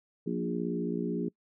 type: harmonic tone with a mistuned harmonic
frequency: 58.8 Hz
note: A#1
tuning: 16 cents sharp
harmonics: 3 / 4 / 5 / 6 / 7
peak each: -34 / -35 / -36 / -37 / -37 dBFS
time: 0.26-1.29 s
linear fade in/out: 10 ms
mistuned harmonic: 4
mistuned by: -21 cents
effects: noise-tail reverb RT60 0.1 s tail -25 dB re dry